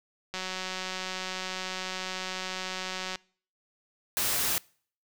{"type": "click train", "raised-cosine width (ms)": 0.2, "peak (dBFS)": -17, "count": 525, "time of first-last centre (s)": [0.34, 3.157], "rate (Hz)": 186}
{"type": "noise", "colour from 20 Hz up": "white", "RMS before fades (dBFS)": -28, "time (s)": [4.17, 4.58], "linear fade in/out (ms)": 0}
{"effects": ["noise-tail reverb RT60 0.5 s tail -25 dB re dry"]}